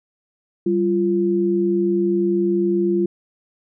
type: tone pair together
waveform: sine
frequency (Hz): 194.3 / 346.2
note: G3 / F4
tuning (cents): -15 / -15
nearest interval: minor seventh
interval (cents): 1000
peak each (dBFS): -21 / -17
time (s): 0.66-3.06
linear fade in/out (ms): 5
effects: none